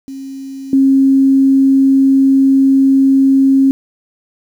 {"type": "tone with level steps", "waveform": "sine", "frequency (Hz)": 270, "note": "C#4", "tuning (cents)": -45, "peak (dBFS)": [-24, -6], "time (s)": [0.08, 3.71], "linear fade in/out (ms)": 0, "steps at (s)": 0.73, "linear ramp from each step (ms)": 2, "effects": ["7-bit"]}